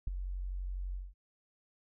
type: tone with ADSR envelope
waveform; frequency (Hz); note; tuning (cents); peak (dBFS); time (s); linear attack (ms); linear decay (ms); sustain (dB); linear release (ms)
sine; 46; F#1; -9; -26; 0.07-1.14; 6; 7; -9; 200
effects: none